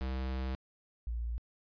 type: tone pair in turn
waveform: square / sine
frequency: 65.1 / 57.93 Hz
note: C2 / A#1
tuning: -8 / -10 cents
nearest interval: major second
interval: 202 cents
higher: first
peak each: -34 / -33 dBFS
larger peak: second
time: 0.01-0.55 / 1.07-1.38 s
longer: first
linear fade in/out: 0 ms
effects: resampled to 11025 Hz